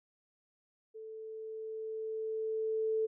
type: tone with level ramp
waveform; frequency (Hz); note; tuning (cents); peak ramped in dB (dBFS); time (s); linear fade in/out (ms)
sine; 440; A4; 0; -44 to -28; 0.94-3.07; 20
effects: none